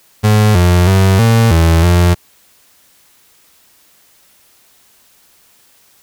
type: tone with pitch steps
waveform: 35% pulse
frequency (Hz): 106.5 / 88.5 / 95.6 / 114.3 / 82.4 / 87.6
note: G#2 / F2 / G2 / A#2 / E2 / F2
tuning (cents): +44 / +23 / -43 / -34 / 0 / +6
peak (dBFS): -5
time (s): 0.23-2.15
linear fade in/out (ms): 20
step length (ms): 320
effects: white hiss -50 dBFS RMS until 6.02 s